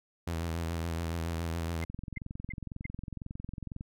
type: tone with vibrato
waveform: sawtooth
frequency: 83.2 Hz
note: E2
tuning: 17 cents sharp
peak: -28 dBFS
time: 0.27-1.85 s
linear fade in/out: 5 ms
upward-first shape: triangle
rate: 7.1 Hz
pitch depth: 52 cents each way
type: tone bursts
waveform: sine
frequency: 2089 Hz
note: C7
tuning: 3 cents flat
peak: -37 dBFS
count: 4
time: 1.82-2.864 s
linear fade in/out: 5 ms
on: 21 ms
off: 320 ms
type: click train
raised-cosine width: 5 ms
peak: -27 dBFS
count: 43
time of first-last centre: 1.9-3.809 s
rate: 22 Hz
effects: none